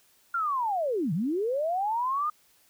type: linear two-way sweep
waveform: sine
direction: down then up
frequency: 1413 to 143.7 to 1242 Hz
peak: -25 dBFS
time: 0.34-2.3 s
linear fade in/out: 5 ms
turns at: 1.13 s
effects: white hiss -63 dBFS RMS until 2.69 s